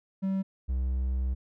triangle tone pair in turn, 192.3 / 64.17 Hz, G3 / C2, -33 / -33 cents, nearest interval octave + perfect fifth, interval 1900 cents, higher first, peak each -24 dBFS, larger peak neither, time 0.22-0.43 / 0.68-1.35 s, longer second, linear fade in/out 20 ms, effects none

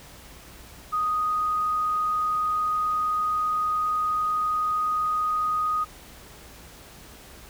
sine tone, 1244.5 Hz, D#6, in tune, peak -22 dBFS, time 0.92-5.85 s, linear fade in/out 20 ms, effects added 60 Hz sine -53 dBFS peak until 7.49 s + pink hiss -47 dBFS RMS until 7.49 s

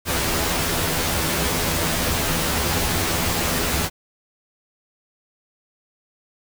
pink noise with comb filter, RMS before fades -22 dBFS, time 0.05-3.9 s, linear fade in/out 50 ms, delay 12 ms, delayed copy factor +0.9, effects none

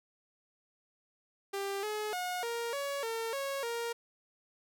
sawtooth tone with pitch steps, 395.7 / 424.6 / 723 / 467.7 / 562 / 454.3 / 551 / 467.6 Hz, G4 / G#4 / F#5 / A#4 / C#5 / A#4 / C#5 / A#4, +16 / +38 / -40 / +6 / +24 / -45 / -11 / +5 cents, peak -30 dBFS, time 1.53-3.93 s, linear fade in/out 10 ms, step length 300 ms, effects none

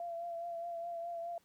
sine tone with vibrato, 682 Hz, F5, 41 cents flat, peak -38 dBFS, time 0-1.38 s, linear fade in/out 2 ms, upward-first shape triangle, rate 4.8 Hz, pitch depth 34 cents each way, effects pink hiss -71 dBFS RMS until 1.44 s + high-pass 100 Hz 12 dB/octave

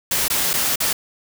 white noise with dropouts, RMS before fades -20 dBFS, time 0.11-0.93 s, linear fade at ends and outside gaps 5 ms, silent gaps 0.282-0.3 / 0.533-0.537 / 0.758-0.802 s, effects none

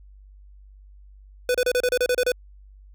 square tone bursts, 497.2 Hz, B4, 12 cents sharp, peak -19 dBFS, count 10, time 1.49-2.319 s, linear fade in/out 2 ms, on 55 ms, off 31 ms, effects added 49 Hz sine -45 dBFS peak until 2.94 s

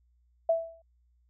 sine tone with exponential decay, 660 Hz, E5, 2 cents sharp, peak -19 dBFS, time 0.49-0.82 s, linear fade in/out 5 ms, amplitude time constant 71 ms, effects added 60 Hz sine -64 dBFS peak until 1.29 s

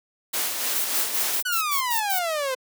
white noise with tremolo, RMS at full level -25 dBFS, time 0.33-1.41 s, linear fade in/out 10 ms, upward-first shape sine, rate 3.5 Hz, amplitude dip 40%
violet noise bursts, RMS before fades -26 dBFS, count 8, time 0.75-2.194 s, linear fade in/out 10 ms, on 100 ms, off 92 ms
sawtooth exponential sweep, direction down, 1508 to 505 Hz, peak -20 dBFS, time 1.45-2.55 s, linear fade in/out 10 ms
effects high-pass 300 Hz 12 dB/octave

